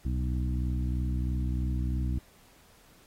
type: harmonic tone with a mistuned harmonic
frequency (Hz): 63.1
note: B1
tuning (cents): +38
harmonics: 1 / 2 / 3 / 4 / 5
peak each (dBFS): -28 / -34 / -38 / -40 / -42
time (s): 0.05-2.19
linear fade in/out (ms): 5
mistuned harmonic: 1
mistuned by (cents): +90
effects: pink hiss -60 dBFS RMS until 3.06 s + AAC 48 kbps